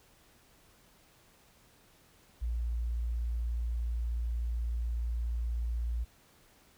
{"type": "tone", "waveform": "sine", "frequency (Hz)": 58.27, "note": "A#1", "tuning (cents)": 0, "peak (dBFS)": -30, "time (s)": [2.41, 6.05], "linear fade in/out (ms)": 20, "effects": ["pink hiss -63 dBFS RMS until 6.77 s"]}